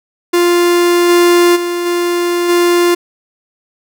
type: tone with level steps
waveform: 45% pulse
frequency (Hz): 349.2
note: F4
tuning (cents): 0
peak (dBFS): -8 / -6 / -15 / -12 / -8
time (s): 0.33-2.95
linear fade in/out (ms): 10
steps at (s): 1.08 / 1.55 / 1.85 / 2.48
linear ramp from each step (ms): 20
effects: none